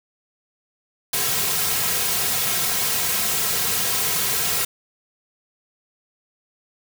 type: noise with comb filter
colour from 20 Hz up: white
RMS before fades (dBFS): -22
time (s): 1.13-4.65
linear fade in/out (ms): 5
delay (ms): 3.4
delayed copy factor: -0.75
effects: none